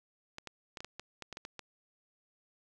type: clicks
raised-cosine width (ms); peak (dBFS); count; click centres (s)
0.2; -25; 11; 0.384 / 0.473 / 0.772 / 0.805 / 0.846 / 0.996 / 1.223 / 1.327 / 1.371 / 1.451 / 1.593
effects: none

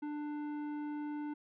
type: tone with tanh clipping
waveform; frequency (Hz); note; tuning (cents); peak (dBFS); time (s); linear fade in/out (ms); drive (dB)
triangle; 296.5; D4; +17; -39; 0.02-1.34; 10; 16
effects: none

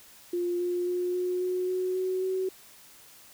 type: tone with pitch steps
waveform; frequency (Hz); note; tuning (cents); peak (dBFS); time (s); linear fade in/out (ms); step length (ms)
sine; 350.9 / 354.4 / 357.9 / 361.4 / 365 / 368.6 / 372.2 / 375.9; F4 / F4 / F4 / F#4 / F#4 / F#4 / F#4 / F#4; +8 / +25 / +42 / -41 / -24 / -7 / +10 / +27; -26; 0.33-2.49; 5; 270
effects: white hiss -53 dBFS RMS until 3.33 s

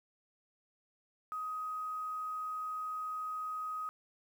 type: tone with quantisation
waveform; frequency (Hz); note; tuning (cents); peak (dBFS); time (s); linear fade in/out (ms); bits
sine; 1257; D#6; +17; -36; 1.32-3.89; 0; 10
effects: none

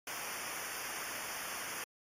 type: noise with comb filter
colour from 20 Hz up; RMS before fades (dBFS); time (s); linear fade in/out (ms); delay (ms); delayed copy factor
pink; -41; 0.07-1.84; 2; 0.25; -1
effects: MP3 64 kbps

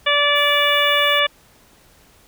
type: harmonic tone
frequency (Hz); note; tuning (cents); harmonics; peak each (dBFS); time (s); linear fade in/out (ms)
580; D5; -22; 1 / 2 / 3 / 4 / 5 / 6; -21 / -21 / -21 / -21 / -21 / -21; 0.06-1.27; 10
type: noise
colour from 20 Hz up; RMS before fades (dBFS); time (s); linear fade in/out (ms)
violet; -37; 0.35-1.2; 10
effects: pink hiss -52 dBFS RMS until 2.27 s

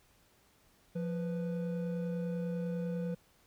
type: tone pair together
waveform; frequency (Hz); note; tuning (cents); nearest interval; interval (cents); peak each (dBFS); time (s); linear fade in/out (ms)
triangle; 174.8 / 494.4; F3 / B4; +2 / +2; octave + tritone; 1800; -32 / -38; 0.95-3.15; 10
effects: pink hiss -67 dBFS RMS until 3.46 s

